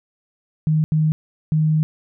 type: tone bursts at uneven times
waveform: sine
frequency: 155.56 Hz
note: D#3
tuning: in tune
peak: -14 dBFS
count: 3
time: 0.67-0.84 / 0.92-1.12 / 1.52-1.83 s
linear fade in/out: 0 ms
effects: none